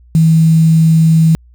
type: tone with quantisation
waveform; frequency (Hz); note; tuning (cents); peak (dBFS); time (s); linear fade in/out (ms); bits
sine; 161.4; E3; -36; -5; 0.15-1.35; 0; 5
effects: added 60 Hz sine -40 dBFS peak until 1.54 s